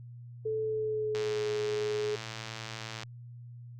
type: tone with pitch glide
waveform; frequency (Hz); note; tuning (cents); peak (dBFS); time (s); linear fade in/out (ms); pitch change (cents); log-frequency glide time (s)
sine; 436.9 to 421.5; A4 to G#4; -12 to +26; -29; 0.45-2.16; 10; -62; 0.62-1.5
type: click train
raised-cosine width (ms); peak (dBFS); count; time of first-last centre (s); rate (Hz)
0.2; -22; 210; 1.15-3.033; 111
effects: added 120 Hz sine -44 dBFS peak until 3.79 s + Opus 48 kbps